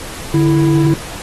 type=tone pair together; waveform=triangle; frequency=146.82 / 329.6 Hz; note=D3 / E4; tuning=0 / 0 cents; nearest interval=octave + major second; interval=1400 cents; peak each=-10 dBFS; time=0.34-0.94 s; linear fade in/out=2 ms; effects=pink hiss -29 dBFS RMS until 1.22 s + AAC 32 kbps